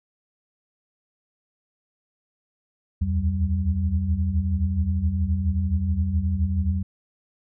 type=tone cluster; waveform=sine; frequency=73.4 / 77.8 / 85.1 / 192.1 Hz; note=D2 / D#2 / F2 / G3; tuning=0 / 0 / -44 / -35 cents; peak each=-29 / -30 / -22 / -28 dBFS; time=3.01-6.83 s; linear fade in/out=10 ms; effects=none